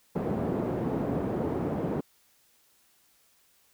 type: band-pass noise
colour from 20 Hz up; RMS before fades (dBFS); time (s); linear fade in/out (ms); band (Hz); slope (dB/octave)
pink; -30; 0.15-2.01; 10; 160 to 520; 12
effects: white hiss -65 dBFS RMS until 3.73 s